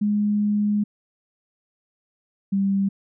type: tone pair in turn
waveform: sine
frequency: 207.7 / 196.41 Hz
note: G#3 / G3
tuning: 0 / +4 cents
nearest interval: minor second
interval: 96 cents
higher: first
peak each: -18 dBFS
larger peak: neither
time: 0.01-0.84 / 2.52-2.89 s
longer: first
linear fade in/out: 10 ms
effects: none